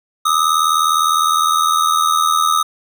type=ring-modulated tone; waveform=square; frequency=1244.5 Hz; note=D#6; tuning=in tune; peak=-10 dBFS; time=0.25-2.63 s; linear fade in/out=10 ms; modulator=39.9 Hz; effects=none